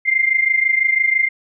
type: tone pair together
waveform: sine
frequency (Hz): 2093 / 2119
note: C7 / C7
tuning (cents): 0 / +21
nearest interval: unison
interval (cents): 21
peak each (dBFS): -15 / -18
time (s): 0.05-1.29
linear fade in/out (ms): 20
effects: none